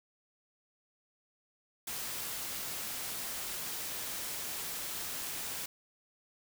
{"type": "noise", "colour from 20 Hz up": "white", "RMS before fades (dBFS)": -39, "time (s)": [1.87, 5.66], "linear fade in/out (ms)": 5, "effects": []}